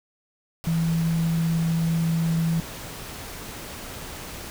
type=tone in noise; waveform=sine; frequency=164.81 Hz; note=E3; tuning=in tune; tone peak=-20 dBFS; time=0.67-2.6 s; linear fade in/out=0 ms; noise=pink; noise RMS=-37 dBFS; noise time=0.64-4.5 s; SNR=+14 dB; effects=none

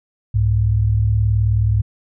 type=tone pair together; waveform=sine; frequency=66.4 / 105.4 Hz; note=C2 / G#2; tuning=+26 / +26 cents; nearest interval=minor sixth; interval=800 cents; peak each=-19 / -14 dBFS; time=0.34-1.82 s; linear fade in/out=10 ms; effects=none

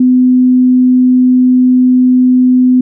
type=tone; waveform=sine; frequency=252.8 Hz; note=B3; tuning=41 cents sharp; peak=-4 dBFS; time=0-2.81 s; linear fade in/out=5 ms; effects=none

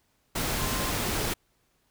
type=tone in noise; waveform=sine; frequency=1046.5 Hz; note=C6; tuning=in tune; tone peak=-37 dBFS; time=0.58-0.91 s; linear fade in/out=10 ms; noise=pink; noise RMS=-29 dBFS; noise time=0.35-1.34 s; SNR=-11 dB; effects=pink hiss -70 dBFS RMS until 1.9 s

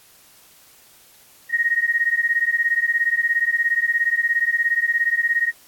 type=beating tone pair; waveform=sine; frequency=1864.7 / 1881.7 Hz; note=A#6 / A#6; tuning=0 / +16 cents; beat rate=17 Hz; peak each=-20 dBFS; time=1.49-5.53 s; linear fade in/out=50 ms; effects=white hiss -51 dBFS RMS until 5.67 s + AAC 64 kbps

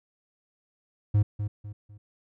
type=tone with echo; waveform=triangle; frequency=103.83 Hz; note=G#2; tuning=in tune; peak=-16 dBFS; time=1.14-1.23 s; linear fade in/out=10 ms; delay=250 ms; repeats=3; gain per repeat=-9 dB; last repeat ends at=1.98 s; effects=none

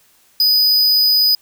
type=tone; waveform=square; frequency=4978 Hz; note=D#8; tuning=in tune; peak=-11 dBFS; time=0.4-1.35 s; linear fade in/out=2 ms; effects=white hiss -54 dBFS RMS until 1.41 s

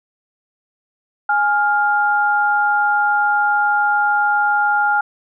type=tone pair together; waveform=sine; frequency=830.1 / 1403 Hz; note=G#5 / F6; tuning=-1 / +8 cents; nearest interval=major sixth; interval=909 cents; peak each=-16 dBFS; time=1.29-5.01 s; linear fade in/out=5 ms; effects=none

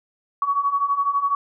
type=beating tone pair; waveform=sine; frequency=1118 / 1130 Hz; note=C#6 / C#6; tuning=+14 / +33 cents; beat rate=12 Hz; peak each=-24 / -20 dBFS; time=0.42-1.35 s; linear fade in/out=2 ms; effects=none

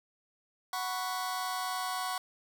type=chord; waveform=sawtooth; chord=F# suspended fourth; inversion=none; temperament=just; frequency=740 / 986.7 / 1110 Hz; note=F#5 / B5 / C#6; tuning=0 / -2 / +2 cents; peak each=-32 / -36 / -32 dBFS; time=0.73-2.18 s; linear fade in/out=2 ms; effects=none

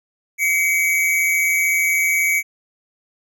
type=tone pair together; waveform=square; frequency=2096 / 2269 Hz; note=C7 / C#7; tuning=+2 / +40 cents; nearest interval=minor second; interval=138 cents; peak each=-23 / -17 dBFS; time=0.38-2.43 s; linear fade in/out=50 ms; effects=none

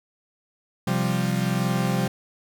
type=chord; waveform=40% pulse; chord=C suspended fourth; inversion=none; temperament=equal; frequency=130.81 / 174.61 / 196 Hz; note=C3 / F3 / G3; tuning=0 / 0 / 0 cents; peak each=-25 dBFS; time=0.87-2.08 s; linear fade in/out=5 ms; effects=none

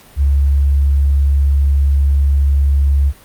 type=tone; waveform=sine; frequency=69.9 Hz; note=C#2; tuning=15 cents sharp; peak=-9 dBFS; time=0.16-3.13 s; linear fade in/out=50 ms; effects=pink hiss -43 dBFS RMS until 3.24 s + Opus 48 kbps

